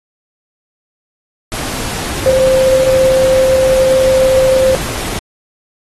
sine tone in noise, 524 Hz, C5, 2 cents sharp, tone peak -7 dBFS, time 2.26-4.75 s, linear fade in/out 0 ms, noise pink, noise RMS -21 dBFS, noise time 1.52-5.19 s, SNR +11 dB, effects AAC 32 kbps

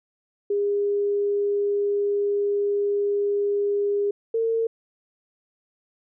sine tone pair in turn, 406.5 / 453.8 Hz, G#4 / A#4, -37 / -47 cents, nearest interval major second, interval 190 cents, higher second, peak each -20 dBFS, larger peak neither, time 0.5-4.11 / 4.34-4.67 s, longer first, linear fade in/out 5 ms, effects none

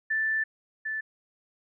sine tone pair in turn, 1763 / 1754.4 Hz, A6 / A6, +3 / -6 cents, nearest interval unison, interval 9 cents, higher first, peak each -24 / -29 dBFS, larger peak first, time 0.1-0.44 / 0.85-1.01 s, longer first, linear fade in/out 10 ms, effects none

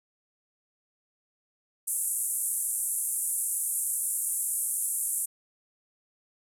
pink band-pass noise, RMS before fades -30 dBFS, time 1.87-5.26 s, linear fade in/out 10 ms, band 8300 to 12000 Hz, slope 48 dB/octave, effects none

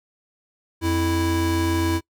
square tone pair together, 87.31 / 329.3 Hz, F2 / E4, 0 / -2 cents, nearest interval octave + major seventh, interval 2298 cents, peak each -24 / -22 dBFS, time 0.81-2.01 s, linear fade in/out 50 ms, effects noise-tail reverb RT60 0.1 s tail -22 dB re dry

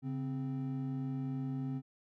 triangle tone pair together, 138.59 / 261.6 Hz, C#3 / C4, 0 / 0 cents, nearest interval major seventh, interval 1100 cents, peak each -35 / -36 dBFS, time 0.02-1.82 s, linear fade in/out 50 ms, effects none

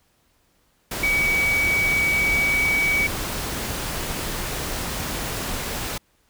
sine tone in noise, 2268 Hz, C#7, 39 cents sharp, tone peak -18 dBFS, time 1.03-3.07 s, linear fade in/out 5 ms, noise pink, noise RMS -28 dBFS, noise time 0.91-5.98 s, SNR +7 dB, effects pink hiss -64 dBFS RMS until 6.29 s

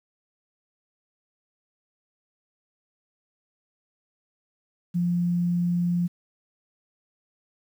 sine tone, 174.61 Hz, F3, in tune, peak -21 dBFS, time 4.94-6.08 s, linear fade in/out 20 ms, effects 9-bit

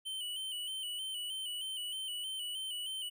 square tone with vibrato, 3022 Hz, F#7, 36 cents sharp, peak -38 dBFS, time 0.05-3.1 s, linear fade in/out 20 ms, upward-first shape square, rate 3.2 Hz, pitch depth 42 cents each way, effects none

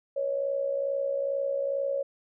sine tone with amplitude modulation, 554.4 Hz, C#5, in tune, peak -23 dBFS, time 0.16-2.03 s, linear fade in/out 10 ms, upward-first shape sine, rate 62.3 Hz, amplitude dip 65%, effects none

